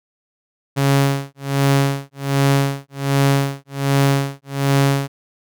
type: tone with tremolo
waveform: sawtooth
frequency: 138.59 Hz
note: C#3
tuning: in tune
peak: -8 dBFS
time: 0.76-5.08 s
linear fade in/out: 20 ms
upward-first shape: sine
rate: 1.3 Hz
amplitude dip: 100%
effects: none